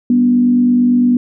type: tone with frequency modulation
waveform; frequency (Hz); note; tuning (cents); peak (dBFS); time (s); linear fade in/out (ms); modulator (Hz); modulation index
sine; 244.8; B3; -15; -8; 0.1-1.17; 2; 48.8; 0.38
effects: none

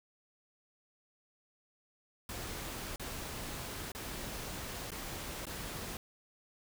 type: noise with dropouts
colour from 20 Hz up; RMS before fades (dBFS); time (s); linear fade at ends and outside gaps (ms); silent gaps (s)
pink; -42; 2.29-5.97; 2; 2.96-2.996 / 3.919-3.949 / 4.906-4.917 / 5.455-5.467
effects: none

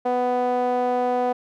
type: tone with band-pass filter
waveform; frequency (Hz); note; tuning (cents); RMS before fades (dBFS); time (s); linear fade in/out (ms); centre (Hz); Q
sawtooth; 248.2; B3; +9; -22; 0.05-1.33; 10; 640; 5.4
effects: none

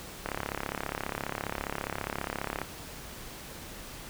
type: click train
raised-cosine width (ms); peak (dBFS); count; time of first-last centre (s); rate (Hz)
0.5; -16; 83; 0.26-2.616; 34.8
effects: pink hiss -44 dBFS RMS until 4.09 s

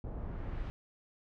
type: noise with low-pass filter sweep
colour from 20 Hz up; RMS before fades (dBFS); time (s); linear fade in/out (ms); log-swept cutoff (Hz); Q
brown; -39; 0.04-0.7; 0; 760 to 3200; 0.91
effects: none

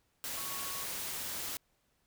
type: tone in noise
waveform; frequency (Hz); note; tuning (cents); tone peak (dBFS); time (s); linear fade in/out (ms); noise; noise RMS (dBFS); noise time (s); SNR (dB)
sine; 1108.7; C#6; 0; -46; 0.37-0.84; 0; white; -39; 0.24-1.57; -10
effects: pink hiss -75 dBFS RMS until 2.06 s

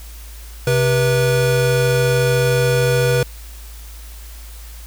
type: tone pair together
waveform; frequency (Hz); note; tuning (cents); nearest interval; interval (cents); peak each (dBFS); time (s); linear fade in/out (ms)
square; 130.81 / 486.1; C3 / B4; 0 / -28; octave + major seventh; 2272; -17; 0.67-3.23; 2
effects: added 55 Hz sine -33 dBFS peak until 4.86 s + white hiss -42 dBFS RMS until 4.86 s

